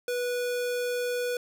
square tone, 490 Hz, B4, 14 cents flat, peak -28 dBFS, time 0.08-1.37 s, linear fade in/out 2 ms, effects none

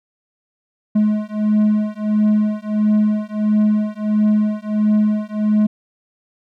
triangle beating tone pair, 211.4 / 212.9 Hz, G#3 / G#3, +31 / +43 cents, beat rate 1.5 Hz, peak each -15 dBFS, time 0.95-5.67 s, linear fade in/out 10 ms, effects none

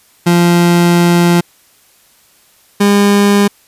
30% pulse tone pair in turn, 173.2 / 202.5 Hz, F3 / G#3, -14 / -43 cents, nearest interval minor third, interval 271 cents, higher second, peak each -4 dBFS, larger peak neither, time 0.26-1.41 / 2.8-3.48 s, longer first, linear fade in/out 10 ms, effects white hiss -49 dBFS RMS until 3.67 s + resampled to 32000 Hz

